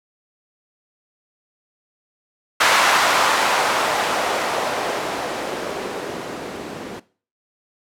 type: noise with low-pass filter sweep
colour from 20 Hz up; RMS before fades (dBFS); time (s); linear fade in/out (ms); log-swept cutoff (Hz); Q
violet; -21; 2.6-7; 10; 1200 to 290; 1.1
effects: noise-tail reverb RT60 0.4 s tail -19 dB re dry